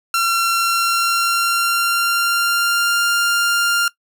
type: tone with pitch glide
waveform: sawtooth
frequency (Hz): 1364 to 1397.5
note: F6 to F6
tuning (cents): -41 to +1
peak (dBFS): -11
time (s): 0.14-3.88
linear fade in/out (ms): 2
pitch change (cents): +42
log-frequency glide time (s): 0.52-3.02
effects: noise-tail reverb RT60 0.1 s tail -19 dB re dry